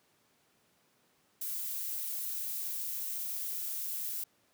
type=noise; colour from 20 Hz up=violet; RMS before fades=-37 dBFS; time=1.41-4.24 s; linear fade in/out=5 ms; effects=pink hiss -70 dBFS RMS until 4.53 s + high-pass 150 Hz 12 dB/octave

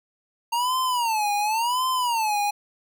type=tone with vibrato; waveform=square; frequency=920 Hz; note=A#5; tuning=23 cents flat; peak=-22 dBFS; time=0.52-2.51 s; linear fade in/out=10 ms; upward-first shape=sine; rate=0.92 Hz; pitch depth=200 cents each way; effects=none

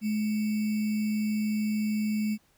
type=tone with sample-and-hold; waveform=sine; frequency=213.2 Hz; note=G#3; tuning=46 cents sharp; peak=-25 dBFS; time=0.01-2.38 s; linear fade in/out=50 ms; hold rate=2450 Hz; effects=pink hiss -66 dBFS RMS until 2.57 s

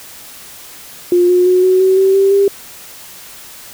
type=tone with pitch steps; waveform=sine; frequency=353.6 / 359.6 / 365.6 / 371.8 / 378.1 / 384.5 / 391 / 397.6 Hz; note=F4 / F#4 / F#4 / F#4 / F#4 / G4 / G4 / G4; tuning=+22 / -49 / -21 / +8 / +38 / -33 / -4 / +25 cents; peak=-7 dBFS; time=1.12-2.48 s; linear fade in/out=2 ms; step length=170 ms; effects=white hiss -35 dBFS RMS until 3.73 s

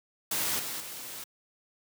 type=noise with level steps; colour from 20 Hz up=white; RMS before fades=-30 / -36 / -41 dBFS; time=0.31-1.24 s; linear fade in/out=5 ms; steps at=0.59 / 0.8 s; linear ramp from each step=5 ms; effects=high-pass 80 Hz 12 dB/octave

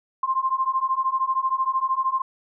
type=beating tone pair; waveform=sine; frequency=1046.5 / 1059.5 Hz; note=C6 / C6; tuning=0 / +21 cents; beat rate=13 Hz; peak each=-24 / -23 dBFS; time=0.23-2.22 s; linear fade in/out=5 ms; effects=none

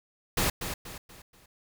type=noise with echo; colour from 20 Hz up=pink; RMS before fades=-26 dBFS; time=0.37-0.5 s; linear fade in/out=5 ms; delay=240 ms; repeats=4; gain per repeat=-8 dB; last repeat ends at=1.46 s; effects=none

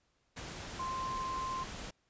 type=tone in noise; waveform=sine; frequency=1046 Hz; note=C6; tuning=1 cent flat; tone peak=-35 dBFS; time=0.79-1.64 s; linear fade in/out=10 ms; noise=pink; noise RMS=-44 dBFS; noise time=0.36-1.91 s; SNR=+6 dB; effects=pink hiss -75 dBFS RMS until 2.09 s + resampled to 16000 Hz

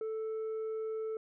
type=tone with tanh clipping; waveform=sine; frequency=440 Hz; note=A4; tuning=in tune; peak=-35 dBFS; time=0.01-1.17 s; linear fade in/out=2 ms; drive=3 dB; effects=none

